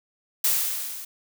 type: noise with level ramp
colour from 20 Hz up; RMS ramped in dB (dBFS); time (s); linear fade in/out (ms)
blue; -20 to -38; 0.44-1.05; 5
effects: none